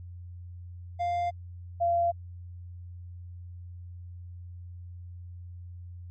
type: tone pair in turn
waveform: triangle / sine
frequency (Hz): 698.5 / 686.5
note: F5 / F5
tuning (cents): 0 / -30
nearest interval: unison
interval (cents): 30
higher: first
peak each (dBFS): -24 / -22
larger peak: second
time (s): 0.99-1.31 / 1.8-2.12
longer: neither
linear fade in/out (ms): 20
effects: added 88 Hz sine -40 dBFS peak until 6.1 s + MP3 32 kbps